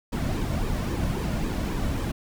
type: noise with flanger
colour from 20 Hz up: brown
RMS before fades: -27 dBFS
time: 0.12-2.12 s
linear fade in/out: 10 ms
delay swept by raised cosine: 1.4 to 2.5 ms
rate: 3.7 Hz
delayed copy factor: -0.55
effects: none